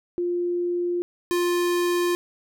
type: tone pair in turn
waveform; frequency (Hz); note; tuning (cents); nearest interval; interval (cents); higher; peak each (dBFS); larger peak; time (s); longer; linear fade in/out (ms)
sine / square; 350.9 / 350.9; F4 / F4; +8 / +8; unison; 0; neither; -22 / -21; second; 0.18-1.02 / 1.31-2.15; neither; 0
effects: none